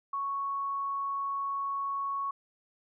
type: tone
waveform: sine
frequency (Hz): 1108.7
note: C#6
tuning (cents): 0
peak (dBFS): -30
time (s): 0.13-2.31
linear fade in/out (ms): 5
effects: none